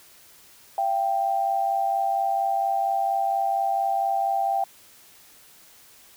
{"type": "tone pair together", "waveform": "sine", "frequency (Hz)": [679.7, 784], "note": ["F5", "G5"], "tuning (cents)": [-47, 0], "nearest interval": "major second", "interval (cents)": 247, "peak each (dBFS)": [-27, -22], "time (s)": [0.78, 4.64], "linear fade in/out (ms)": 2, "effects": ["white hiss -52 dBFS RMS until 6.16 s"]}